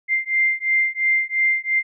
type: beating tone pair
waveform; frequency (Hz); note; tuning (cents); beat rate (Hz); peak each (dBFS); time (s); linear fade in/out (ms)
sine; 2093 / 2095.9; C7 / C7; 0 / +2; 2.9; -20; 0.08-1.83; 50
effects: none